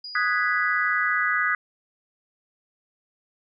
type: tone with exponential decay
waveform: sine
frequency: 4893 Hz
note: D#8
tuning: 30 cents flat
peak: -33 dBFS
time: 0.04-1.33 s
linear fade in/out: 5 ms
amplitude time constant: 280 ms
type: chord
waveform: sine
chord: G# minor seventh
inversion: second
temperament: equal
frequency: 1244.5 / 1480 / 1661.2 / 1975.5 Hz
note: D#6 / F#6 / G#6 / B6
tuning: 0 / 0 / 0 / 0 cents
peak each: -26 dBFS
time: 0.15-1.55 s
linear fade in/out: 2 ms
effects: none